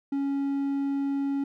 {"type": "tone", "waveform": "triangle", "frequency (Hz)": 277.9, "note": "C#4", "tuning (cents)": 4, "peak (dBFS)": -23, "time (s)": [0.12, 1.44], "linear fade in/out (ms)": 5, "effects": []}